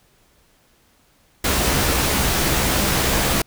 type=noise with comb filter; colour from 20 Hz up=pink; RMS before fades=-19 dBFS; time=1.44-3.42 s; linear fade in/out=5 ms; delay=15 ms; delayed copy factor=+0.5; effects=pink hiss -58 dBFS RMS until 3.46 s